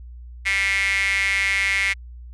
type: tone with high-pass filter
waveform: sawtooth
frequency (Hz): 196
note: G3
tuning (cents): 0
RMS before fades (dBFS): -21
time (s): 0.45-1.94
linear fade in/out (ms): 20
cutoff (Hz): 2100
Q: 10
effects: added 60 Hz sine -36 dBFS peak until 2.33 s + resampled to 24000 Hz